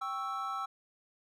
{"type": "chord", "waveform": "triangle", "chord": "C# diminished", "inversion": "second", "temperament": "equal", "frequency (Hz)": [784, 1108.7, 1318.5], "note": ["G5", "C#6", "E6"], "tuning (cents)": [0, 0, 0], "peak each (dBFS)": [-39, -39, -34], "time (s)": [0.01, 0.66], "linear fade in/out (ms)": 10, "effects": []}